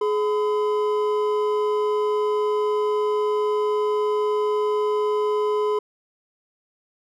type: tone pair together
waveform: triangle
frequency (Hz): 421.9 / 1011.3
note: G#4 / B5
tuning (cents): +27 / +41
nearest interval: octave + minor third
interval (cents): 1514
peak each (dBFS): -18 / -25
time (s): 0.01-5.79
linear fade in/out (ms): 5
effects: none